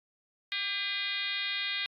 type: tone with frequency modulation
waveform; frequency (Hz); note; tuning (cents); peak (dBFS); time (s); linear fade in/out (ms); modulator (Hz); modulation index
sine; 2854; F7; +37; -30; 0.52-1.86; 0; 419; 2.8
effects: AAC 64 kbps